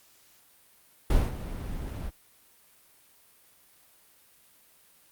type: noise with ADSR envelope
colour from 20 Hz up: brown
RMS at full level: -21 dBFS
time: 1.1-2.11 s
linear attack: 5 ms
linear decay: 210 ms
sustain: -14 dB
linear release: 35 ms
effects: white hiss -60 dBFS RMS until 5.11 s + Opus 48 kbps